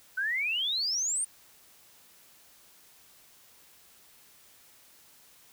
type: exponential sweep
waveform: sine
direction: up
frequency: 1489 to 9200 Hz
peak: -27 dBFS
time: 0.17-1.25 s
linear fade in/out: 10 ms
effects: white hiss -58 dBFS RMS until 5.52 s